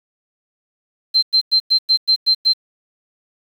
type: tone bursts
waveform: sine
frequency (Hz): 4123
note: C8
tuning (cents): -26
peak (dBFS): -10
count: 8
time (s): 1.14-2.536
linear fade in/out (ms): 20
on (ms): 87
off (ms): 100
effects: 7-bit